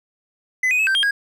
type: tone with pitch steps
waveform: triangle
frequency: 2019 / 2493 / 2584 / 1561 / 3217 / 1639 Hz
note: B6 / D#7 / E7 / G6 / G7 / G#6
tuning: +38 / +3 / -35 / -8 / +44 / -23 cents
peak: -14 dBFS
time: 0.63-1.11 s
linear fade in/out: 5 ms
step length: 80 ms
effects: none